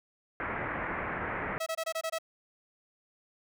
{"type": "low-pass noise", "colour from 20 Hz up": "white", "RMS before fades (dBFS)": -35, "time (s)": [0.4, 1.58], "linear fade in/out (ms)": 0, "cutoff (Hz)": 2100, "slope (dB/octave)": 48}
{"type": "tone bursts", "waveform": "sawtooth", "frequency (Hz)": 649, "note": "E5", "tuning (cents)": -27, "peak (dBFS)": -27, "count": 7, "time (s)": [1.6, 2.186], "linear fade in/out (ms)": 10, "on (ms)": 64, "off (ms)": 23}
{"effects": []}